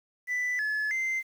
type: tone with pitch steps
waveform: sine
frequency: 1986 / 1715 / 2079 Hz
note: B6 / A6 / C7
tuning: +9 / -45 / -12 cents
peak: -24 dBFS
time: 0.27-1.23 s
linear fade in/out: 50 ms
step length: 320 ms
effects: tanh soft clip ceiling -26 dBFS + 9-bit